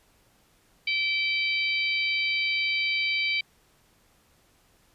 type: harmonic tone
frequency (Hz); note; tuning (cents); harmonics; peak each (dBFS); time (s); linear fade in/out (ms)
774; G5; -22; 3 / 4 / 5 / 6; -25 / -32 / -34 / -34; 0.87-3.41; 5
effects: pink hiss -63 dBFS RMS until 4.94 s + resampled to 32000 Hz